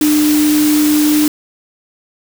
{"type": "tone in noise", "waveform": "sine", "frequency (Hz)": 300, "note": "D4", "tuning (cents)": 37, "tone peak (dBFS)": -9, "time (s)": [0.01, 1.28], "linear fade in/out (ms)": 2, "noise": "white", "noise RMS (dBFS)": -20, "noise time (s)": [0.01, 1.28], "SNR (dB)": 8, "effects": []}